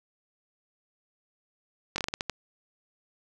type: slowing click train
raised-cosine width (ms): 0.2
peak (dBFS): -12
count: 8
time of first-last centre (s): 1.96-2.297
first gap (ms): 21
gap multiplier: 1.27
effects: none